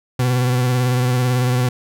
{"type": "tone with vibrato", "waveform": "40% pulse", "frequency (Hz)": 125.2, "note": "B2", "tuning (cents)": 24, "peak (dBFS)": -14, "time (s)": [0.19, 1.69], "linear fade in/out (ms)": 5, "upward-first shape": "sine", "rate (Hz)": 18, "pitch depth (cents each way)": 36, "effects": []}